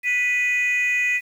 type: tone pair together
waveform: sine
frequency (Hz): 1975.5 / 2483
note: B6 / D#7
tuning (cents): 0 / -4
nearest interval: major third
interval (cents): 396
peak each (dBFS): -19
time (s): 0.03-1.21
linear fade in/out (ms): 50
effects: tanh soft clip ceiling -15 dBFS + 8-bit